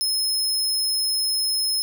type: tone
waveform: sawtooth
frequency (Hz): 5170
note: E8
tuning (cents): -34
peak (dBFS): -18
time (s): 0.01-1.82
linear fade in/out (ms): 0
effects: none